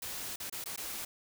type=noise with dropouts; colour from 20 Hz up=white; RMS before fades=-40 dBFS; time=0.02-1.05 s; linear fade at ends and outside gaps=5 ms; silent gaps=0.36-0.4 / 0.498-0.524 / 0.641-0.658 / 0.762-0.775 s; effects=none